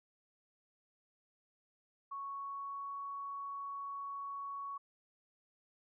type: tone with pitch glide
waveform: sine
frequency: 1108.7 to 1116.4 Hz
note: C#6 to C#6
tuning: 0 to +12 cents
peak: -40 dBFS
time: 2.11-4.78 s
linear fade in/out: 10 ms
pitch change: +12 cents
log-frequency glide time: 2.23-2.99 s
effects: none